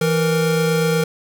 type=tone pair together; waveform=square; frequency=164.83 / 466.2 Hz; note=E3 / A#4; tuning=0 / 0 cents; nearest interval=octave + tritone; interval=1800 cents; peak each=-19 dBFS; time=0.01-1.04 s; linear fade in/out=5 ms; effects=none